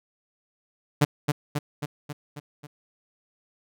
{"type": "tone with echo", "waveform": "sawtooth", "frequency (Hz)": 146.83, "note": "D3", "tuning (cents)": 0, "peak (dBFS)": -12, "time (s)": [1.01, 1.05], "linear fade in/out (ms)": 10, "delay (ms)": 270, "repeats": 6, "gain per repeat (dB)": -4, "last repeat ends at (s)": 2.67, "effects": []}